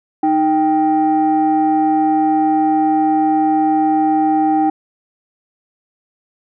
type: tone pair together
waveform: sine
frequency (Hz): 311.1 / 784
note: D#4 / G5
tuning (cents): 0 / 0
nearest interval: octave + major third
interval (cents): 1600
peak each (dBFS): -13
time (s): 0.23-4.7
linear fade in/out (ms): 5
effects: tanh soft clip ceiling -6 dBFS